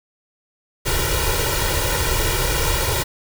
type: noise with comb filter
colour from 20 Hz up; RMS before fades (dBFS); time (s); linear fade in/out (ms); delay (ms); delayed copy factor
pink; -20; 0.85-3.04; 20; 2.1; +0.9
effects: none